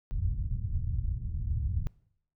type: low-pass noise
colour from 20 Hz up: white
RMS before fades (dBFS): -31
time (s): 0.11-1.87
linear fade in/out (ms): 0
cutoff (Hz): 100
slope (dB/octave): 24
effects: noise-tail reverb RT60 0.7 s tail -23 dB re dry